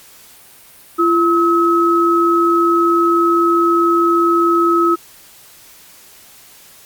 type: tone pair together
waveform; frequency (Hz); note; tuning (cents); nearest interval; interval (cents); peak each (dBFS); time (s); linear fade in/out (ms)
sine; 340.4 / 1285; F4 / E6; -44 / -45; octave + major seventh; 2299; -13; 0.98-4.96; 20
effects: white hiss -43 dBFS RMS until 6.85 s + Opus 48 kbps